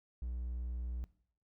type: tone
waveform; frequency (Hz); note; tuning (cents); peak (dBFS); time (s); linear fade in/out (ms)
triangle; 60.8; B1; -26; -35; 0.22-1.04; 0
effects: noise-tail reverb RT60 0.6 s tail -19 dB re dry